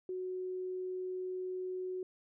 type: tone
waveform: sine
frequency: 369.1 Hz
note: F#4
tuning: 4 cents flat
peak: -36 dBFS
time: 0.09-2.03 s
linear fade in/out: 2 ms
effects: none